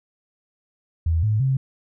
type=tone with pitch steps; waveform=sine; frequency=81.9 / 107.3 / 133.2 Hz; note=E2 / A2 / C3; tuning=-11 / -43 / +31 cents; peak=-17 dBFS; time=1.06-1.57 s; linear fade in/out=5 ms; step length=170 ms; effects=none